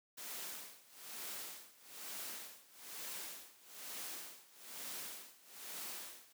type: noise with tremolo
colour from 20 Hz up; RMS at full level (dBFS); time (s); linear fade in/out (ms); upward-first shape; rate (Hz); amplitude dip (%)
white; -45; 0.17-6.33; 10; sine; 1.1; 90
effects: high-pass 200 Hz 12 dB/octave